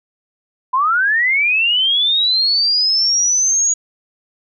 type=linear sweep; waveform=sine; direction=up; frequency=987.8 to 6760 Hz; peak=-12 dBFS; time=0.73-3.74 s; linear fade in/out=10 ms; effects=none